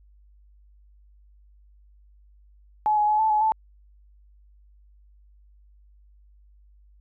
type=tone with pitch steps; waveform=sine; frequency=851 / 839 / 850 / 876 / 849 / 876 Hz; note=G#5 / G#5 / G#5 / A5 / G#5 / A5; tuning=+42 / +17 / +40 / -8 / +38 / -8 cents; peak=-18 dBFS; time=2.86-3.52 s; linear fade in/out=0 ms; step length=110 ms; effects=added 50 Hz sine -52 dBFS peak until 7 s